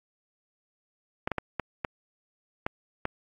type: clicks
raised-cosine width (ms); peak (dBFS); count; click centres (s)
0.5; -13; 7; 1.275 / 1.317 / 1.383 / 1.597 / 1.848 / 2.665 / 3.054
effects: AAC 48 kbps